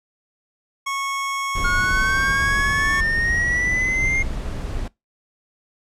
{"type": "tone with pitch glide", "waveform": "25% pulse", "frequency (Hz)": [1100, 1107.7], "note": ["C#6", "C#6"], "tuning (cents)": [-14, -2], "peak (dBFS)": -19, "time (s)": [0.86, 3.01], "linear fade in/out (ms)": 10, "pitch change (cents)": 12, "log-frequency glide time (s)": [2.02, 2.44]}
{"type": "noise", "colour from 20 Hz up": "brown", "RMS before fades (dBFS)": -26, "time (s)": [1.55, 4.88], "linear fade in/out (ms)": 5}
{"type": "linear sweep", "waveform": "triangle", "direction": "up", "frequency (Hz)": [1420, 2131], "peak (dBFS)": -17, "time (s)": [1.64, 4.23], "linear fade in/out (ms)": 10}
{"effects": ["noise-tail reverb RT60 0.2 s tail -23 dB re dry", "low-pass 10000 Hz 12 dB/octave"]}